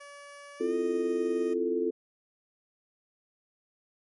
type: tone with pitch glide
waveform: 15% pulse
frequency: 572 to 620.2 Hz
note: D5 to D#5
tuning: -46 to -6 cents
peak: -39 dBFS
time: 0-1.54 s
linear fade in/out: 10 ms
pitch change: +140 cents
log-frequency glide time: 0.57-0.75 s
type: chord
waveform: sine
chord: F major seventh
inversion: second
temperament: equal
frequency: 261.6 / 329.6 / 349.2 / 440 Hz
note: C4 / E4 / F4 / A4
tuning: 0 / 0 / 0 / 0 cents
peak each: -35 / -35 / -30 / -29 dBFS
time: 0.6-1.91 s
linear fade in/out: 10 ms
effects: MP3 48 kbps